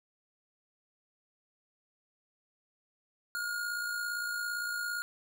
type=tone with amplitude modulation; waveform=square; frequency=1428 Hz; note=F6; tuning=38 cents sharp; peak=-32 dBFS; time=3.35-5.02 s; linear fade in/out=0 ms; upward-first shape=sine; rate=57.6 Hz; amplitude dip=40%; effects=none